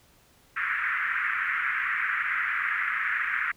white band-pass noise, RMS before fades -28 dBFS, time 0.56-3.52 s, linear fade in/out 10 ms, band 1300 to 2100 Hz, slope 48 dB/octave, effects pink hiss -60 dBFS RMS until 3.56 s

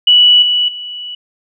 sine tone with level steps, 2949 Hz, F#7, 6 cents flat, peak -4 / -10 / -23 dBFS, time 0.07-1.15 s, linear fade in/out 5 ms, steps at 0.42 / 0.68 s, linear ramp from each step 5 ms, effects none

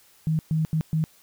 sine tone bursts at uneven times, 158 Hz, D#3, 27 cents sharp, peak -20 dBFS, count 4, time 0.27-0.39 / 0.51-0.65 / 0.73-0.81 / 0.93-1.04 s, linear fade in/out 0 ms, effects white hiss -57 dBFS RMS until 1.22 s

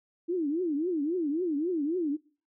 sine tone with vibrato, 322.6 Hz, E4, 37 cents flat, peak -26 dBFS, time 0.28-2.17 s, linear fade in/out 20 ms, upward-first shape triangle, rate 3.7 Hz, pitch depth 280 cents each way, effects noise-tail reverb RT60 0.4 s tail -23 dB re dry

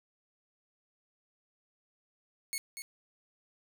10% pulse tone with echo, 2194 Hz, C#7, 18 cents flat, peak -24 dBFS, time 2.53-2.58 s, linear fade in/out 0 ms, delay 240 ms, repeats 1, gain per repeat -7 dB, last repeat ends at 2.82 s, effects none

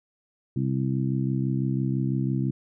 harmonic tone, 66 Hz, C2, 16 cents sharp, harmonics 2 / 3 / 4 / 5, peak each -25 / -29 / -31 / -33 dBFS, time 0.56-2.51 s, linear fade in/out 5 ms, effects none

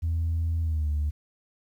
sine tone with pitch glide, 82.41 to 74.27 Hz, E2 to D2, 0 to +20 cents, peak -22 dBFS, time 0.02-1.11 s, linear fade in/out 20 ms, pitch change -180 cents, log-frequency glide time 0.61-0.9 s, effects tanh soft clip ceiling -21 dBFS + 10-bit

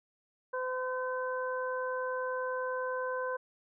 harmonic tone, 510 Hz, C5, 44 cents flat, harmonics 1 / 2 / 3, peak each -34 / -37 / -39 dBFS, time 0.53-3.37 s, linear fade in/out 10 ms, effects none

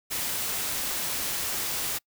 white noise, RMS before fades -30 dBFS, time 0.1-1.99 s, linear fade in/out 20 ms, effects noise-tail reverb RT60 0.1 s tail -26 dB re dry

